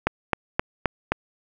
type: click train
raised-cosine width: 0.5 ms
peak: -4 dBFS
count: 5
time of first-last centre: 0.07-1.12 s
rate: 3.81 Hz
effects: none